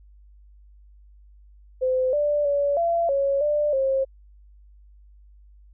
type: tone with pitch steps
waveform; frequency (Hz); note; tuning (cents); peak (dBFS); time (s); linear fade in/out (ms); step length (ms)
sine; 514 / 588 / 570 / 679 / 554 / 593 / 536; C5 / D5 / C#5 / F5 / C#5 / D5 / C5; -31 / +2 / +48 / -49 / -1 / +17 / +42; -19; 1.81-4.05; 20; 320
effects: added 50 Hz sine -48 dBFS peak until 5.73 s